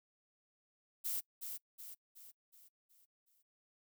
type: noise with echo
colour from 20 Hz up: violet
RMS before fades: -38 dBFS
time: 1.04-1.21 s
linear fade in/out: 20 ms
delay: 370 ms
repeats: 6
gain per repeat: -6 dB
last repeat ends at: 3.43 s
effects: noise-tail reverb RT60 0.1 s tail -23 dB re dry